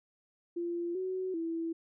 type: tone with pitch steps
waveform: sine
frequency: 344.1 / 373.1 / 330.1 Hz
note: F4 / F#4 / E4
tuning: -26 / +14 / +2 cents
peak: -32 dBFS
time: 0.56-1.73 s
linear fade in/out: 10 ms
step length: 390 ms
effects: none